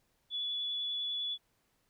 sine tone with vibrato, 3425 Hz, A7, 47 cents flat, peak -33 dBFS, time 0.3-1.38 s, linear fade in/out 50 ms, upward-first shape triangle, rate 10 Hz, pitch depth 9 cents each way, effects pink hiss -75 dBFS RMS until 1.89 s

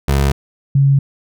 25% pulse / sine tone pair in turn, 69.2 / 138.4 Hz, C#2 / C#3, -2 / -2 cents, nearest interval octave, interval 1200 cents, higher second, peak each -8 dBFS, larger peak neither, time 0.08-0.32 / 0.75-0.99 s, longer neither, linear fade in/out 5 ms, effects none

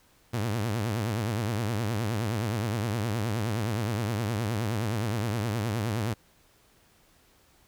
sawtooth tone with vibrato, 110 Hz, A2, in tune, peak -23 dBFS, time 0.33-6.14 s, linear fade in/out 10 ms, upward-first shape triangle, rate 9.6 Hz, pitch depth 210 cents each way, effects pink hiss -62 dBFS RMS until 7.67 s

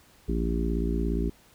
harmonic tone, 57.2 Hz, A#1, 32 cents flat, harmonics 1 / 3 / 4 / 5 / 6 / 7, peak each -27 / -32 / -33 / -34 / -35 / -35 dBFS, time 0.28-1.3 s, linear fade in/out 10 ms, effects pink hiss -58 dBFS RMS until 1.54 s

